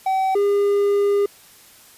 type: tone pair in turn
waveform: triangle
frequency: 764 / 404.7 Hz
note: G5 / G#4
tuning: -45 / -45 cents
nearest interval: major seventh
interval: 1100 cents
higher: first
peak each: -15 / -13 dBFS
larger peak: second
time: 0.06-0.35 / 0.35-1.26 s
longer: second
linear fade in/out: 5 ms
effects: white hiss -48 dBFS RMS until 1.97 s + resampled to 32000 Hz